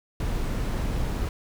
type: noise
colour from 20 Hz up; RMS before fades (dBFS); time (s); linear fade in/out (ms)
brown; -27; 0.2-1.29; 2
effects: none